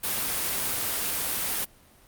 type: noise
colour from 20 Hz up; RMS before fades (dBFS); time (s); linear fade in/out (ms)
white; -28; 0.03-1.65; 10
effects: pink hiss -56 dBFS RMS until 2.07 s + Opus 32 kbps